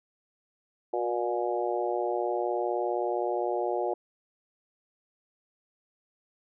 harmonic tone with a mistuned harmonic, 119.6 Hz, A#2, 45 cents sharp, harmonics 3 / 4 / 5 / 6 / 7, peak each -31 / -33 / -33 / -33 / -35 dBFS, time 0.93-3.94 s, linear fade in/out 5 ms, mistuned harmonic 3, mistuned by +19 cents, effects none

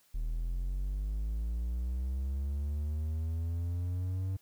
triangle linear sweep, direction up, 38 to 95.7 Hz, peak -29 dBFS, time 0.14-4.37 s, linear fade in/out 10 ms, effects white hiss -67 dBFS RMS until 4.41 s

